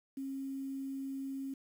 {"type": "tone with quantisation", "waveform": "sine", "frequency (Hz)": 270.6, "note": "C#4", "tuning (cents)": -42, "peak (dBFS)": -37, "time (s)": [0.17, 1.54], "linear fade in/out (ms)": 5, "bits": 10, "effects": []}